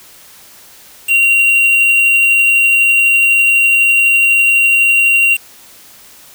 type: tone with quantisation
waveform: triangle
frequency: 2757 Hz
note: F7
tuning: 23 cents flat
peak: -6 dBFS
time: 1.07-5.38 s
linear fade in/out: 50 ms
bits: 3
effects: white hiss -40 dBFS RMS until 6.34 s

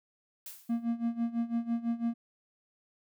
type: noise with exponential decay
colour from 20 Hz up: blue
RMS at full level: -41 dBFS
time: 0.46-0.85 s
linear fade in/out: 2 ms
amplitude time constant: 83 ms
type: tone with tremolo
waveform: triangle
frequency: 233.1 Hz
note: A#3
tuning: in tune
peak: -24 dBFS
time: 0.69-2.14 s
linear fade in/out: 10 ms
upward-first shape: sine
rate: 6 Hz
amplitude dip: 85%
effects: none

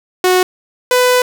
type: tone pair in turn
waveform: sawtooth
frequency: 366.9 / 499.2 Hz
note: F#4 / B4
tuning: -15 / +19 cents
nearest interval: perfect fourth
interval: 534 cents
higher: second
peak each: -5 dBFS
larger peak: neither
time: 0.24-0.43 / 0.91-1.22 s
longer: second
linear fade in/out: 2 ms
effects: none

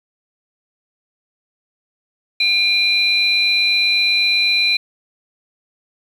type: tone pair together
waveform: sine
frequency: 2400 / 4028 Hz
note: D7 / B7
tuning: +37 / +33 cents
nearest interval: major sixth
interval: 896 cents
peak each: -15 dBFS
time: 2.4-4.77 s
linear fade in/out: 5 ms
effects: tanh soft clip ceiling -6 dBFS + 7-bit

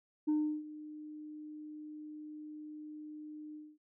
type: tone with ADSR envelope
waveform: sine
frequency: 303.7 Hz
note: D#4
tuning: 42 cents flat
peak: -25 dBFS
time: 0.27-3.78 s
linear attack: 19 ms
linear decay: 340 ms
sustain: -19 dB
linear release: 230 ms
effects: tanh soft clip ceiling -26 dBFS

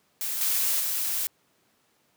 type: noise with level steps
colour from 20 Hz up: blue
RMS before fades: -30 / -25 / -28 dBFS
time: 0.21-1.27 s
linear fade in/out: 0 ms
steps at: 0.41 / 0.8 s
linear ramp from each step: 2 ms
effects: pink hiss -67 dBFS RMS until 2.16 s + high-pass 150 Hz 12 dB/octave

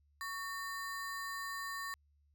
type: ring-modulated tone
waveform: square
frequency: 1469 Hz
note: F#6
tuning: 13 cents flat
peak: -37 dBFS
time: 0.21-1.94 s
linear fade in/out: 0 ms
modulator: 351 Hz
effects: added 72 Hz sine -68 dBFS peak until 2.34 s

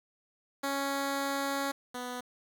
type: tone pair in turn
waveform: 10% pulse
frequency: 277.2 / 247.7 Hz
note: C#4 / B3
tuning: 0 / +5 cents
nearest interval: major second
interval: 195 cents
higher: first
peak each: -22 / -28 dBFS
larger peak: first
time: 0.63-1.72 / 1.94-2.21 s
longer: first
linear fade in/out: 10 ms
effects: 9-bit

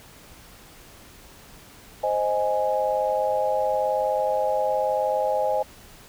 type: chord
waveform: sine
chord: Ab major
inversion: first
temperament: equal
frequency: 523.3 / 622.3 / 830.6 Hz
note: C5 / Eb5 / Ab5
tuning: 0 / 0 / 0 cents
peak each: -25 dBFS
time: 2.03-5.63 s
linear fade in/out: 10 ms
effects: pink hiss -48 dBFS RMS until 6.08 s

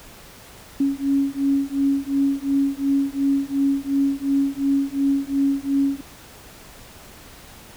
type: beating tone pair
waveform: sine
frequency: 275.4 / 278.2 Hz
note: C#4 / C#4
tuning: -11 / +6 cents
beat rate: 2.8 Hz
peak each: -21 / -21 dBFS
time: 0.8-6.01 s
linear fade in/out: 5 ms
effects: pink hiss -44 dBFS RMS until 7.76 s

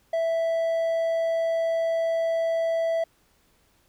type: tone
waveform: triangle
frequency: 659.3 Hz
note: E5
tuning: in tune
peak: -20 dBFS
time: 0.13-3.04 s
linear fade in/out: 5 ms
effects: pink hiss -64 dBFS RMS until 3.88 s

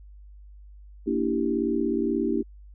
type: chord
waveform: sine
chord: E half-diminished seventh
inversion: second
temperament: equal with one note detuned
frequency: 233.1 / 290.1 / 329.6 / 392 Hz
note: Bb3 / D4 / E4 / G4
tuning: 0 / -21 / 0 / 0 cents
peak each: -28 dBFS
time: 1.06-2.43 s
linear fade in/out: 20 ms
effects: added 50 Hz sine -44 dBFS peak until 2.74 s

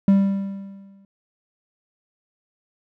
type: tone with exponential decay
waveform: triangle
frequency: 196.5 Hz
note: G3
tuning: 4 cents sharp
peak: -8 dBFS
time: 0.08-1.05 s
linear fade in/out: 2 ms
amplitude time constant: 210 ms
effects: none

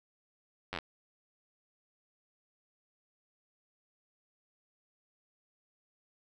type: slowing click train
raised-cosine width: 0.3 ms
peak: -20 dBFS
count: 6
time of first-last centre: 0.73-0.788 s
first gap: 10 ms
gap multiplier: 1.07
effects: none

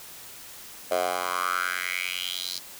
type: tone with high-pass filter sweep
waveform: 10% pulse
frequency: 90 Hz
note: F#2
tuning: 47 cents flat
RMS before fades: -29 dBFS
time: 0.91-2.59 s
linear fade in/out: 5 ms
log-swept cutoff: 610 to 4600 Hz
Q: 4.7
effects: white hiss -44 dBFS RMS until 2.79 s

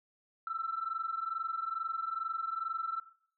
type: tone pair together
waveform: sine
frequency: 1318.5 / 1340.8 Hz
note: E6 / E6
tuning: 0 / +29 cents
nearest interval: unison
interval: 29 cents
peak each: -37 / -36 dBFS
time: 0.47-3 s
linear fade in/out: 2 ms
effects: noise-tail reverb RT60 0.6 s tail -17 dB re dry + tanh soft clip ceiling -26 dBFS

